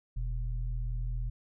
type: tone pair together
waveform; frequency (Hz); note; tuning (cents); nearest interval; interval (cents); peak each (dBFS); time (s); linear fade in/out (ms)
sine; 42.46 / 120.1; F1 / B2; -48 / -48; octave + tritone; 1800; -31 / -38; 0.16-1.3; 10
effects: none